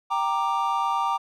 triangle chord, G minor, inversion none, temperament equal with one note detuned, 784 / 932.3 / 1182.1 Hz, G5 / Bb5 / D6, 0 / 0 / +11 cents, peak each -26 / -24 / -24 dBFS, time 0.1-1.18 s, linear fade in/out 20 ms, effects none

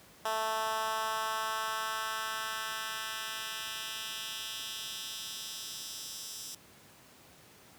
10% pulse tone with high-pass filter sweep, 220 Hz, A3, in tune, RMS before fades -37 dBFS, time 0.25-6.55 s, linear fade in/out 5 ms, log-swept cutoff 740 to 5800 Hz, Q 1.4, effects pink hiss -57 dBFS RMS until 7.78 s + high-pass 100 Hz 12 dB/octave

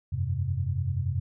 sine chord, F suspended second, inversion none, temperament equal with one note detuned, 87.66 / 98 / 130.81 Hz, F2 / G2 / C3, +7 / 0 / 0 cents, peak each -30 dBFS, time 0.12-1.2 s, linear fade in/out 10 ms, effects none

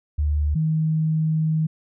sine tone pair in turn, 74.4 / 157.65 Hz, D2 / D#3, +23 / +23 cents, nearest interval octave + minor second, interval 1300 cents, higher second, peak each -18 dBFS, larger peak neither, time 0.18-0.55 / 0.55-1.67 s, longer second, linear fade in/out 10 ms, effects none

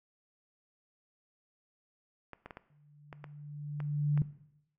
clicks, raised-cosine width 0.5 ms, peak -29 dBFS, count 8, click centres 2.333 / 2.46 / 2.508 / 2.571 / 3.128 / 3.242 / 3.803 / 4.176 s
sine tone with exponential growth, 146.83 Hz, D3, in tune, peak -23 dBFS, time 2.7-4.22 s, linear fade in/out 2 ms, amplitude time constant 330 ms
effects noise-tail reverb RT60 0.8 s tail -17 dB re dry

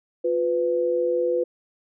sine tone pair together, 354 / 499.2 Hz, F4 / B4, +23 / +19 cents, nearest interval tritone, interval 596 cents, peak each -25 / -21 dBFS, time 0.24-1.44 s, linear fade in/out 10 ms, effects none

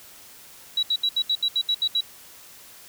sine tone bursts, 3900 Hz, B7, 23 cents flat, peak -19 dBFS, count 10, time 0.77-2.008 s, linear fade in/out 5 ms, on 59 ms, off 72 ms, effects white hiss -47 dBFS RMS until 2.88 s

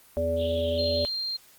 harmonic tone, 83 Hz, E2, 12 cents sharp, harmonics 1 / 3 / 5 / 7, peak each -31 / -34 / -34 / -25 dBFS, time 0.17-1.05 s, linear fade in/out 0 ms
white band-pass noise, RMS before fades -39 dBFS, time 0.36-1.09 s, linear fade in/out 50 ms, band 2900 to 3700 Hz, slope 96 dB/octave
sine tone, 4186 Hz, C8, in tune, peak -28 dBFS, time 0.78-1.37 s, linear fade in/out 10 ms
effects white hiss -55 dBFS RMS until 1.58 s + Opus 24 kbps

